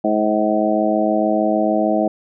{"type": "harmonic tone with a mistuned harmonic", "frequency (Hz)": 106.6, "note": "G#2", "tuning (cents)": 46, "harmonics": [2, 3, 4, 5, 6, 7], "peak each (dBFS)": [-21, -20, -28, -24, -19, -23], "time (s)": [0.04, 2.08], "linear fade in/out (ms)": 5, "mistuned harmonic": 7, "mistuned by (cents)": 20, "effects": []}